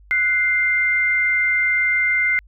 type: tone pair together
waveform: sine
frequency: 1480 / 2093 Hz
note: F#6 / C7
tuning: 0 / 0 cents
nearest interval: tritone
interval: 600 cents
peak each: -23 / -16 dBFS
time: 0.11-2.39 s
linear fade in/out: 0 ms
effects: added 50 Hz sine -45 dBFS peak until 2.47 s